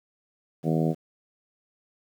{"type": "harmonic tone", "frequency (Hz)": 80.2, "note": "E2", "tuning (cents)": -47, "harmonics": [2, 3, 4, 5, 6, 7, 8, 9], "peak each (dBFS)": [-24, -28, -30, -32, -34, -35, -36, -37], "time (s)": [0.63, 0.95], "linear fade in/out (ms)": 50, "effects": ["9-bit"]}